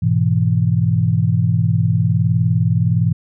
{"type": "chord", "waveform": "sine", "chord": "E major", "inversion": "first", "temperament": "equal", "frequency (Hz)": [103.83, 123.47, 164.81], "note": ["G#2", "B2", "E3"], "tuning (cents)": [0, 0, 0], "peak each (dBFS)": -17, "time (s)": [0.02, 3.13], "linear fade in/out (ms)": 10, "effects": []}